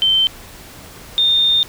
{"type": "tone pair in turn", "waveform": "sine", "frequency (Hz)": [3102, 3636], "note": ["G7", "A#7"], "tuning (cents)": [-19, -44], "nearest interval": "minor third", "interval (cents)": 275, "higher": "second", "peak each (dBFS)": -11, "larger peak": "neither", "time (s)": [[0.02, 0.27], [1.18, 1.63]], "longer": "second", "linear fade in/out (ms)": 0, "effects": ["pink hiss -38 dBFS RMS until 1.68 s"]}